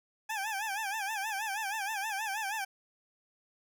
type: tone with vibrato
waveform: 20% pulse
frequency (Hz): 831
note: G#5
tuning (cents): +1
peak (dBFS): -28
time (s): 0.29-2.65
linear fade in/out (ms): 10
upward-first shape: sine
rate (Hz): 6.3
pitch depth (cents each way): 130
effects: none